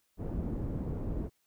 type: low-pass noise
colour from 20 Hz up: pink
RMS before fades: -35 dBFS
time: 0.17-1.3 s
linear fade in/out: 50 ms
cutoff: 350 Hz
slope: 12 dB/octave
effects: white hiss -75 dBFS RMS until 1.46 s